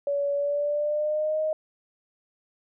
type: tone with pitch glide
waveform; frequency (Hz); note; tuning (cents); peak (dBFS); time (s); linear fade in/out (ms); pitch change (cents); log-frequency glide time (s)
sine; 568 to 623; C#5 to D#5; +42 to +2; -23; 0.07-1.53; 2; +160; 0.34-1.4
effects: none